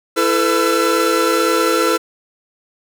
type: tone cluster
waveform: 45% pulse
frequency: 333 / 439.1 / 501 / 1347 Hz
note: E4 / A4 / B4 / E6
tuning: +18 / -4 / +25 / +37 cents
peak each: -19 dBFS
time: 0.16-1.98 s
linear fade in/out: 20 ms
effects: none